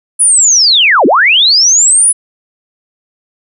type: linear two-way sweep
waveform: sine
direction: down then up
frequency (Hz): 10100 to 220 to 10100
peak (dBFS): -4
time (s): 0.19-2.13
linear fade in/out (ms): 20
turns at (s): 1.06
effects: none